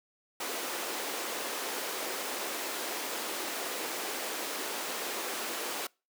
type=high-pass noise; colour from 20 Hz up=pink; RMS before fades=-36 dBFS; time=0.4-5.87 s; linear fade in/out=5 ms; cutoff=310 Hz; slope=24 dB/octave; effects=noise-tail reverb RT60 0.3 s tail -26 dB re dry